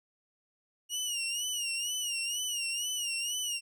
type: tone with vibrato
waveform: 20% pulse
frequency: 2862 Hz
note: F7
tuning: 42 cents sharp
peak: -26 dBFS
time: 0.89-3.61 s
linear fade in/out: 50 ms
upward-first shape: sine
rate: 2.1 Hz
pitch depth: 88 cents each way
effects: none